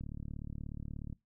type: click train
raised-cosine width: 5 ms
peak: -30 dBFS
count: 42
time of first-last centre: 0.01-1.127 s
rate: 36.7 Hz
effects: noise-tail reverb RT60 0.2 s tail -23 dB re dry